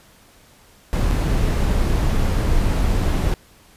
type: noise with dropouts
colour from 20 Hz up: brown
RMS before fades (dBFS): -18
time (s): 0.93-3.34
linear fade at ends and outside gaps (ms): 0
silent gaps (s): 1.112-1.117
effects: pink hiss -51 dBFS RMS until 3.76 s + resampled to 32000 Hz